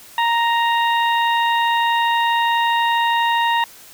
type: harmonic tone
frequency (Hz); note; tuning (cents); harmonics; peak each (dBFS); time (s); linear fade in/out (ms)
932.3; A#5; 0; 1 / 2 / 3 / 4; -16 / -22 / -26 / -28; 0.18-3.64; 2
effects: white hiss -43 dBFS RMS until 3.93 s